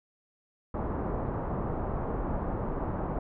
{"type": "low-pass noise", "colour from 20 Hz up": "pink", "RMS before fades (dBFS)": -32, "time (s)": [0.74, 3.19], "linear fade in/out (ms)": 5, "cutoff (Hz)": 1100, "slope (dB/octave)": 24, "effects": []}